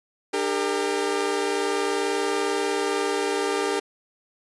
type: tone cluster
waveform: sawtooth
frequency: 299.2 / 399.5 / 459.9 Hz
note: D4 / G4 / A#4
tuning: +32 / +33 / -23 cents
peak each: -27 / -21 / -24 dBFS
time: 0.33-3.8 s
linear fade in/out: 10 ms
effects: resampled to 24000 Hz